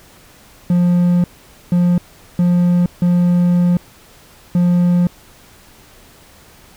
triangle tone bursts at uneven times, 176.1 Hz, F3, 15 cents sharp, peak -8 dBFS, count 5, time 0.7-1.24 / 1.72-1.98 / 2.39-2.86 / 3.02-3.77 / 4.55-5.07 s, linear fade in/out 2 ms, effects pink hiss -45 dBFS RMS until 6.76 s

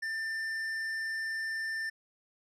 sine tone with tanh clipping, 1788 Hz, A6, 27 cents sharp, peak -34 dBFS, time 0.02-1.9 s, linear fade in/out 10 ms, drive 9 dB, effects none

